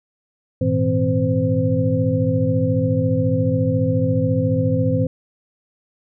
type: tone cluster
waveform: sine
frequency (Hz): 102.9 / 117.2 / 161.2 / 259.9 / 514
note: G#2 / A#2 / E3 / C4 / C5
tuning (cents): -16 / +10 / -38 / -11 / -31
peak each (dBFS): -22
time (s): 0.61-5.07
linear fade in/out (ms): 5
effects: none